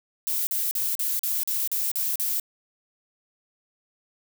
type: noise bursts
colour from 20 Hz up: violet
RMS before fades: -26 dBFS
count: 9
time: 0.27-2.398 s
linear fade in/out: 0 ms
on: 200 ms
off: 41 ms
effects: none